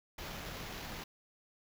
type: noise with sample-and-hold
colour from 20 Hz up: pink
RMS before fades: -44 dBFS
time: 0.18-1.04 s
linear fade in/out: 5 ms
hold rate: 8820 Hz
effects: none